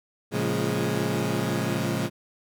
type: chord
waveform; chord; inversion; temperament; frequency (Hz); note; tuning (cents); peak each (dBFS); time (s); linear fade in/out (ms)
20% pulse; Bb minor seventh; none; equal with one note detuned; 114.54 / 138.59 / 174.61 / 207.7; Bb2 / Db3 / F3 / Ab3; -30 / 0 / 0 / 0; -25; 0.31-2.1; 50
effects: none